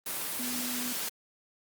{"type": "tone in noise", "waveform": "sine", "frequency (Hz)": 246.9, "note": "B3", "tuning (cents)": 0, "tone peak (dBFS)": -36, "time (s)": [0.39, 0.93], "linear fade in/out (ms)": 5, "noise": "white", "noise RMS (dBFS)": -34, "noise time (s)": [0.06, 1.09], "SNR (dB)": -5, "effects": ["high-pass 150 Hz 12 dB/octave", "Opus 32 kbps"]}